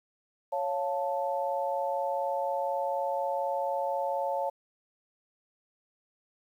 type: chord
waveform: sine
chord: Db augmented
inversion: none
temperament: equal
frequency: 554.4 / 698.5 / 880 Hz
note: Db5 / F5 / A5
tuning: 0 / 0 / 0 cents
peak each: -31 / -34 / -32 dBFS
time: 0.52-4.5 s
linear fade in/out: 10 ms
effects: 10-bit